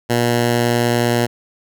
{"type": "tone", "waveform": "10% pulse", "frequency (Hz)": 119.3, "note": "A#2", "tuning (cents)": 41, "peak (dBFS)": -6, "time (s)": [0.09, 1.27], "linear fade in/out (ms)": 20, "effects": []}